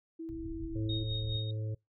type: tone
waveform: sine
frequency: 326.8 Hz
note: E4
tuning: 15 cents flat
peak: -38 dBFS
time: 0.19-1.04 s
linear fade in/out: 10 ms
type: low-pass noise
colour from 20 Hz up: pink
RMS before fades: -43 dBFS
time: 0.29-1.39 s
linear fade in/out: 0 ms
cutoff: 120 Hz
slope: 48 dB/octave
type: harmonic tone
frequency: 108.6 Hz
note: A2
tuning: 22 cents flat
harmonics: 1 / 3 / 4 / 5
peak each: -33 / -50 / -49 / -49 dBFS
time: 0.75-1.75 s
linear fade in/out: 10 ms
type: tone with tremolo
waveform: sine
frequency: 3729 Hz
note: A#7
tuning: in tune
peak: -35 dBFS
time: 0.89-1.51 s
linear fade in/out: 5 ms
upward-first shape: sine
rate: 4.8 Hz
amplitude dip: 70%
effects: noise-tail reverb RT60 0.2 s tail -26 dB re dry